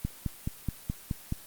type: click train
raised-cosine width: 5 ms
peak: -17 dBFS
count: 7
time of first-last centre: 0.05-1.324 s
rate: 4.71 Hz
effects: white hiss -49 dBFS RMS until 1.46 s + Opus 24 kbps